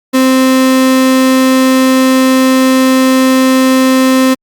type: tone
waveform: 35% pulse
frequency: 260.9 Hz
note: C4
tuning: 5 cents flat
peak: -4 dBFS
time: 0.13-4.35 s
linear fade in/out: 20 ms
effects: Opus 48 kbps